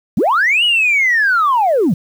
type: linear two-way sweep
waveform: sine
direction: up then down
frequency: 140 to 2960 to 140 Hz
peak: -9 dBFS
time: 0.17-1.94 s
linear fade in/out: 5 ms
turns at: 0.64 s
effects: tanh soft clip ceiling -7 dBFS + 7-bit